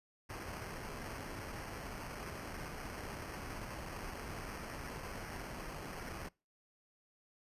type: noise with sample-and-hold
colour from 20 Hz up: pink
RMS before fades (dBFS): -45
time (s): 0.29-6.29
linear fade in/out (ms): 10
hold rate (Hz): 3675
effects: noise-tail reverb RT60 0.3 s tail -25 dB re dry + resampled to 32000 Hz